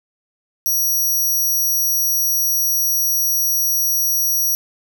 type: tone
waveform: 5% pulse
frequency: 5780 Hz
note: F#8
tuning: 41 cents flat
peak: -10 dBFS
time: 0.66-4.55 s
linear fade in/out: 0 ms
effects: none